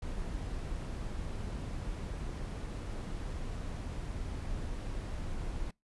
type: noise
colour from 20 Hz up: brown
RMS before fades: -38 dBFS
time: 0.02-5.71 s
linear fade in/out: 5 ms
effects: noise-tail reverb RT60 0.2 s tail -25 dB re dry + resampled to 24000 Hz